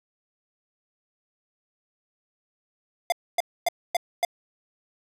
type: tone bursts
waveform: square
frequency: 698.5 Hz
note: F5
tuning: in tune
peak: -20 dBFS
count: 5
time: 3.1-4.25 s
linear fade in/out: 2 ms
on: 22 ms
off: 260 ms
effects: resampled to 32000 Hz + 10-bit